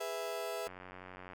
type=chord; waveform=35% pulse; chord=E major; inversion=first; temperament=just; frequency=412 / 494.4 / 659.3 Hz; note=G#4 / B4 / E5; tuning=-14 / +2 / 0 cents; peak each=-41 / -41 / -38 dBFS; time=0-0.68 s; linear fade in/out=10 ms
type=click train; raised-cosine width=0.5 ms; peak=-33 dBFS; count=62; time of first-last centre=0.67-1.334 s; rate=91.9 Hz
effects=none